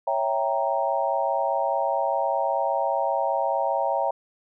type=chord; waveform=sine; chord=C# diminished seventh; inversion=none; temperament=equal; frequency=554.4 / 659.3 / 784 / 932.3 Hz; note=C#5 / E5 / G5 / Bb5; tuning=0 / 0 / 0 / 0 cents; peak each=-27 dBFS; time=0.07-4.11 s; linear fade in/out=5 ms; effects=none